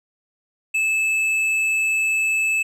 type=tone with hard clipping; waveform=sine; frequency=2615 Hz; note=E7; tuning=15 cents flat; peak=-19 dBFS; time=0.74-2.63 s; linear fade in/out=10 ms; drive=6 dB; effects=none